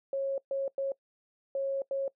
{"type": "tone bursts at uneven times", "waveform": "sine", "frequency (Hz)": 546, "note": "C#5", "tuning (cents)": -26, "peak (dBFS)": -28, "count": 5, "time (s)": [[0.13, 0.38], [0.51, 0.68], [0.78, 0.92], [1.55, 1.82], [1.91, 2.08]], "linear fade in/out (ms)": 2, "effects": ["noise-tail reverb RT60 0.1 s tail -22 dB re dry"]}